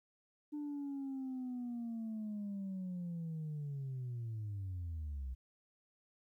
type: linear sweep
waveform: sine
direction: down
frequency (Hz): 298.5 to 61.5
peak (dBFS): -37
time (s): 0.52-5.35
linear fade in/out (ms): 20
effects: tanh soft clip ceiling -37 dBFS + 13-bit